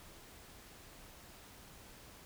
silence, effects pink hiss -56 dBFS RMS until 2.25 s

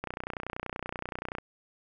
click train, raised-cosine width 0.5 ms, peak -19 dBFS, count 42, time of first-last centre 0.04-1.384 s, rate 30.5 Hz, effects none

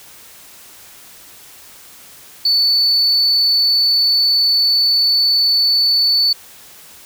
sine tone, 4481 Hz, C#8, 18 cents sharp, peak -9 dBFS, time 2.45-6.33 s, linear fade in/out 5 ms, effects tanh soft clip ceiling -9 dBFS + white hiss -41 dBFS RMS until 7.05 s

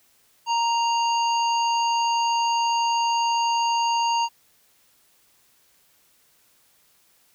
harmonic tone, 932.3 Hz, A#5, in tune, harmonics 1 / 3 / 5 / 7, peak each -20 / -29 / -33 / -36 dBFS, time 0.46-4.29 s, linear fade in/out 50 ms, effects white hiss -61 dBFS RMS until 7.34 s

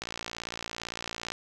click train, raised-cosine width 0.2 ms, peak -17 dBFS, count 76, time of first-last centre 0.02-1.32 s, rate 57.7 Hz, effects none

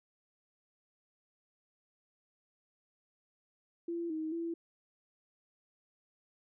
sine tone with pitch steps, 339.5 / 315.1 / 334.7 Hz, F4 / D#4 / E4, -49 / +22 / +26 cents, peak -34 dBFS, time 3.88-4.54 s, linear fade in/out 5 ms, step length 220 ms, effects none

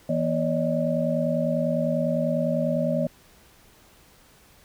sine tone cluster, 163.7 / 241 / 567 / 617 Hz, E3 / B3 / C#5 / D#5, -12 / -42 / +39 / -15 cents, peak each -27 dBFS, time 0.09-3.07 s, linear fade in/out 5 ms, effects pink hiss -55 dBFS RMS until 4.64 s

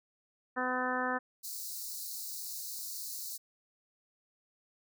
harmonic tone, 253.1 Hz, B3, 43 cents sharp, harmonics 1 / 2 / 3 / 4 / 5 / 6 / 7, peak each -38 / -38 / -38 / -38 / -38 / -38 / -38 dBFS, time 0.56-1.19 s, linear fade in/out 20 ms
white high-pass noise, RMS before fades -41 dBFS, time 1.43-3.38 s, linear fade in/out 20 ms, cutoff 4000 Hz, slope 96 dB/octave
effects none

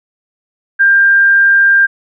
sine tone, 1594 Hz, G6, 28 cents sharp, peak -5 dBFS, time 0.79-1.87 s, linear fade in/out 20 ms, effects none

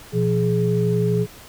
sine tone cluster, 120.6 / 172.7 / 420.2 Hz, B2 / F3 / G#4, -41 / -19 / +20 cents, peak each -21 dBFS, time 0.12-1.27 s, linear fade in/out 50 ms, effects pink hiss -43 dBFS RMS until 1.48 s

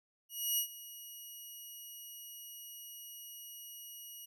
5% pulse tone with ADSR envelope, 2900 Hz, F#7, 35 cents flat, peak -21 dBFS, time 0.29-4.26 s, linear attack 290 ms, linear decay 90 ms, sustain -18 dB, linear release 13 ms, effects none

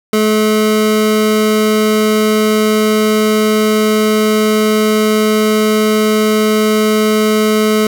square tone pair together, 214.9 / 430 Hz, A3 / A4, -41 / -40 cents, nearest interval octave, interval 1201 cents, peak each -13 dBFS, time 0.13-7.87 s, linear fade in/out 2 ms, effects none

